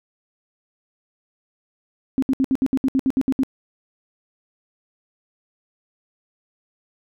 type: tone bursts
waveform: sine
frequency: 264.9 Hz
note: C4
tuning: 22 cents sharp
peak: -15 dBFS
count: 12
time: 2.18-3.434 s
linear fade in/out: 0 ms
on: 44 ms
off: 66 ms
effects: none